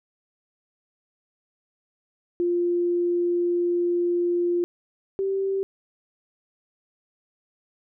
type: tone pair in turn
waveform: sine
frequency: 349.2 / 388.5 Hz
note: F4 / G4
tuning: 0 / -16 cents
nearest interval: major second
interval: 184 cents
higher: second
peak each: -20 / -22 dBFS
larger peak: first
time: 2.4-4.64 / 5.19-5.63 s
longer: first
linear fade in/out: 0 ms
effects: none